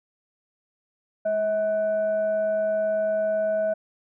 sine tone with frequency modulation, 642 Hz, E5, 46 cents flat, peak -21 dBFS, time 1.25-3.74 s, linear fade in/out 10 ms, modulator 850 Hz, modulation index 0.26, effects none

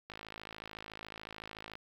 click train, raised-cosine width 0.3 ms, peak -28 dBFS, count 90, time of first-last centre 0.1-1.754 s, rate 53.8 Hz, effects 9-bit

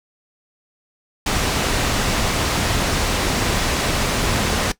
pink low-pass noise, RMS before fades -20 dBFS, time 1.26-4.72 s, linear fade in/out 5 ms, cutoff 7900 Hz, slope 12 dB/octave, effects noise-tail reverb RT60 0.1 s tail -18 dB re dry

